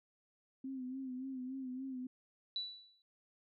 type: tone with vibrato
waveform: sine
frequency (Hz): 260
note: C4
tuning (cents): -11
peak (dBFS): -40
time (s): 0.64-2.07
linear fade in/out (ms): 5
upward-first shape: sine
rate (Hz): 3.5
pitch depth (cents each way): 57
type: tone with exponential decay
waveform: sine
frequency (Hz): 3951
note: B7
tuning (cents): 0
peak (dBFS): -34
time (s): 2.56-3.02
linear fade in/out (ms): 1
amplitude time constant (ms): 100
effects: none